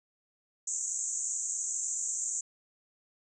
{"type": "band-pass noise", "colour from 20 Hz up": "white", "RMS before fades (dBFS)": -34, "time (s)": [0.67, 2.41], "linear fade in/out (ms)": 5, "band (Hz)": [6400, 7800], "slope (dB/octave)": 96, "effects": []}